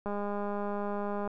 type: click train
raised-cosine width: 1 ms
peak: -22 dBFS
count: 249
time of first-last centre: 0.06-1.276 s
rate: 204 Hz
effects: none